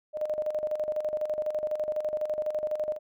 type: tone with tremolo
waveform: sine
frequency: 610 Hz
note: D#5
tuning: 34 cents flat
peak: -25 dBFS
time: 0.13-2.99 s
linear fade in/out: 50 ms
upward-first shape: square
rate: 12 Hz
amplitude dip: 65%
effects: none